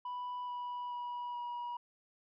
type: tone with pitch steps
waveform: sine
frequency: 987.8 / 979.8 / 972 / 964.1 Hz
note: B5 / B5 / B5 / B5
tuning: 0 / -14 / -28 / -42 cents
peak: -35 dBFS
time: 0.05-1.77 s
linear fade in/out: 5 ms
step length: 430 ms
effects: tanh soft clip ceiling -37 dBFS

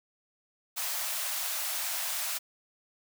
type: high-pass noise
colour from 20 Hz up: white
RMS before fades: -33 dBFS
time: 0.76-2.39 s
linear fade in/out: 20 ms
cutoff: 590 Hz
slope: 96 dB/octave
effects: none

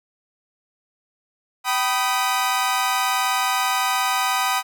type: chord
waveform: sawtooth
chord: G augmented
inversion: none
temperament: equal with one note detuned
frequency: 770.5 / 987.8 / 1244.5 Hz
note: G5 / B5 / D#6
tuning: -30 / 0 / 0 cents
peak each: -20 dBFS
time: 1.64-4.63 s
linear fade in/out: 50 ms
effects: none

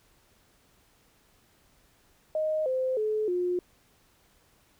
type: tone with pitch steps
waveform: sine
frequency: 622.3 / 517.3 / 430 / 357.4 Hz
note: D#5 / C5 / A4 / F4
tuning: 0 / -20 / -40 / +40 cents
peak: -25 dBFS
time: 2.35-3.59 s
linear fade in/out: 2 ms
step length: 310 ms
effects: pink hiss -64 dBFS RMS until 4.79 s

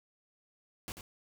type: noise with echo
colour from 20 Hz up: pink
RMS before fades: -41 dBFS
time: 0.88-0.92 s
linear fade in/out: 0 ms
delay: 89 ms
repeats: 1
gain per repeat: -7 dB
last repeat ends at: 1.009 s
effects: none

